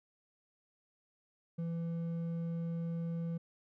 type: tone with hard clipping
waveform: sine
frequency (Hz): 167.3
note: E3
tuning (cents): +26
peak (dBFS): -36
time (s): 1.58-3.38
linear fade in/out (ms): 10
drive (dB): 5
effects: none